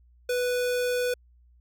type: tone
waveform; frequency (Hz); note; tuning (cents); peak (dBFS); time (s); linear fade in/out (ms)
square; 493.9; B4; 0; -25; 0.29-1.14; 5
effects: added 60 Hz sine -55 dBFS peak until 1.6 s